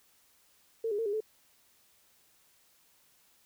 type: tone with pitch steps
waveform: sine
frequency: 452.3 / 410.5 / 454.4 / 406.6 / 434.4 Hz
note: A4 / G#4 / A#4 / G#4 / A4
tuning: +48 / -20 / -44 / -37 / -22 cents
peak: -29 dBFS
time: 0.84-1.205 s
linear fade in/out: 5 ms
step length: 73 ms
effects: white hiss -66 dBFS RMS until 3.45 s